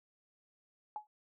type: tone with exponential decay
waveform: sine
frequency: 846 Hz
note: G#5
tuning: 32 cents sharp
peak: -34 dBFS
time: 0.96-1.07 s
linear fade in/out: 1 ms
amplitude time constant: 23 ms
effects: none